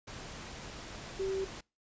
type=tone in noise; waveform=sine; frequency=385.1 Hz; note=G4; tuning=31 cents flat; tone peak=-31 dBFS; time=1.19-1.45 s; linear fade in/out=10 ms; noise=pink; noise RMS=-45 dBFS; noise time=0.07-1.61 s; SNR=+11 dB; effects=noise-tail reverb RT60 0.3 s tail -26 dB re dry + resampled to 16000 Hz